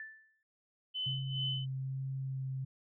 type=tone with exponential decay; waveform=sine; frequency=1760 Hz; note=A6; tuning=in tune; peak=-40 dBFS; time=0-0.43 s; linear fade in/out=1 ms; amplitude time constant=93 ms
type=tone with tremolo; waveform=sine; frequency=3028 Hz; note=F#7; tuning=39 cents sharp; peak=-33 dBFS; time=0.94-1.66 s; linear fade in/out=20 ms; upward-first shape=sine; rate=2.4 Hz; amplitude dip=80%
type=tone with vibrato; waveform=sine; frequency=133.2 Hz; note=C3; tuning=31 cents sharp; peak=-35 dBFS; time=1.06-2.65 s; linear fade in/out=10 ms; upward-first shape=sine; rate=1.2 Hz; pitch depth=10 cents each way
effects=none